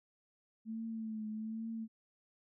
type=tone with vibrato; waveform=sine; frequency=220.6 Hz; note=A3; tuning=5 cents sharp; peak=-38 dBFS; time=0.65-1.88 s; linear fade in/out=50 ms; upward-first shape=triangle; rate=1.2 Hz; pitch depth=50 cents each way; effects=none